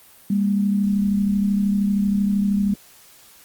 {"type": "tone pair together", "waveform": "sine", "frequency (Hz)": [200, 232.9], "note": ["G3", "A#3"], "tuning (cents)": [35, -1], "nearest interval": "minor third", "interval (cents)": 264, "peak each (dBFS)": [-17, -26], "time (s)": [0.3, 2.74], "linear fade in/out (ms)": 5, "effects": ["white hiss -49 dBFS RMS until 3.44 s", "Opus 32 kbps"]}